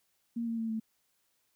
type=tone with pitch steps; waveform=sine; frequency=233.1 / 229.1 / 225.2 / 221.3 Hz; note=A#3 / A#3 / A3 / A3; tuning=0 / -30 / +40 / +10 cents; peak=-31 dBFS; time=0.36-0.8 s; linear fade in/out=10 ms; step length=110 ms; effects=white hiss -75 dBFS RMS until 1.55 s